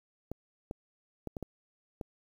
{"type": "clicks", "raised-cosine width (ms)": 2, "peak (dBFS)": -24, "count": 6, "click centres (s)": [0.316, 0.711, 1.273, 1.368, 1.427, 2.012], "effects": ["9-bit"]}